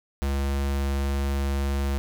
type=tone; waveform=square; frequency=69.3 Hz; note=C#2; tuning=in tune; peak=-24 dBFS; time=0.22-1.98 s; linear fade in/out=0 ms; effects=none